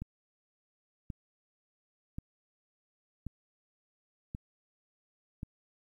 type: click train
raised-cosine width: 5 ms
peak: -26 dBFS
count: 6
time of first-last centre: 0.02-5.431 s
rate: 0.924 Hz
effects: 11-bit